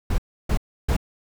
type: noise bursts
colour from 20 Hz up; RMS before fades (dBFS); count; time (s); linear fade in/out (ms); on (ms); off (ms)
brown; -20; 3; 0.1-0.966; 5; 82; 310
effects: none